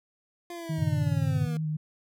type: linear sweep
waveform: 25% pulse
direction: down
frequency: 349.2 to 233.1 Hz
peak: -33 dBFS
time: 0.5-1.57 s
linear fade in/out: 2 ms
type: tone with vibrato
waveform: sine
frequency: 155.56 Hz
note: D#3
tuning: in tune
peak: -27 dBFS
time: 0.69-1.77 s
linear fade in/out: 10 ms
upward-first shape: square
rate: 2.6 Hz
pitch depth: 20 cents each way
type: chord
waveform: sine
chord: G diminished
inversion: none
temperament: equal with one note detuned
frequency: 98 / 117.96 / 138.59 Hz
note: G2 / Bb2 / Db3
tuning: 0 / +21 / 0 cents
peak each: -30 dBFS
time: 0.78-1.47 s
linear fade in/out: 10 ms
effects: none